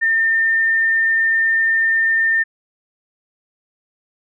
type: tone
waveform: sine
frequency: 1807 Hz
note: A6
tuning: 46 cents sharp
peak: -13 dBFS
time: 0.01-2.44 s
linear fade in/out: 20 ms
effects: none